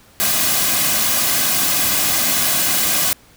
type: noise with comb filter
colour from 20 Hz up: white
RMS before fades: -17 dBFS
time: 0.2-3.13 s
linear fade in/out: 0 ms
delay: 2.2 ms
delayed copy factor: -0.55
effects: pink hiss -49 dBFS RMS until 3.36 s